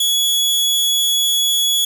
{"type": "tone", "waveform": "sawtooth", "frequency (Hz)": 3376, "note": "G#7", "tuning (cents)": 28, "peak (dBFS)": -11, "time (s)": [0, 1.85], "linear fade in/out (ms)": 5, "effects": []}